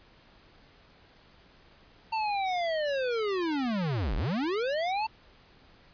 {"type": "linear two-way sweep", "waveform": "square", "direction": "down then up", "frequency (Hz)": [903, 32.7, 903], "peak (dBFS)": -28, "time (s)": [2.12, 5.07], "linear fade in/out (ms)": 10, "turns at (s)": 4.16, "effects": ["pink hiss -58 dBFS RMS until 5.93 s", "resampled to 11025 Hz"]}